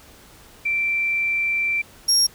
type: tone pair in turn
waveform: sine / 35% pulse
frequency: 2346 / 5580 Hz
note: D7 / F8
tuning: -2 / -2 cents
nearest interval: octave + minor third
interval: 1500 cents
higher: second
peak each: -19 / -12 dBFS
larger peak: second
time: 0.65-1.82 / 2.08-2.27 s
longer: first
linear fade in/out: 10 ms
effects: pink hiss -48 dBFS RMS until 2.34 s